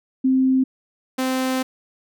sine / sawtooth tone pair in turn, 261.6 / 259.5 Hz, C4 / C4, 0 / -14 cents, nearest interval unison, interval 14 cents, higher first, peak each -14 / -16 dBFS, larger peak first, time 0.24-0.64 / 1.18-1.63 s, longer second, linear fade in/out 10 ms, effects none

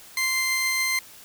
sawtooth tone pair together, 1046.5 / 2086 Hz, C6 / C7, 0 / -6 cents, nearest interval octave, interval 1194 cents, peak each -30 / -19 dBFS, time 0.17-0.99 s, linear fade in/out 2 ms, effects white hiss -47 dBFS RMS until 1.24 s

